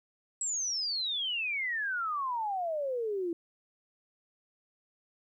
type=exponential sweep; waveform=sine; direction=down; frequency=7840 to 329.6 Hz; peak=-30 dBFS; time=0.41-3.33 s; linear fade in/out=2 ms; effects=12-bit